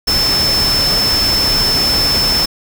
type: tone in noise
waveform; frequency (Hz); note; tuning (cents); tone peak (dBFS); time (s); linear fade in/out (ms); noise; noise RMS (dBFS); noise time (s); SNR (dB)
sine; 5280; E8; +2; -12; 0.07-2.46; 10; pink; -19; 0.07-2.46; +4
effects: none